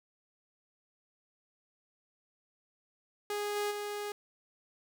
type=tone with level steps; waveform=sawtooth; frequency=413.3 Hz; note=G#4; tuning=8 cents flat; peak=-29 / -27 / -32 dBFS; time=3.3-4.12 s; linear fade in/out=2 ms; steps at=3.55 / 3.7 s; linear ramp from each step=20 ms; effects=none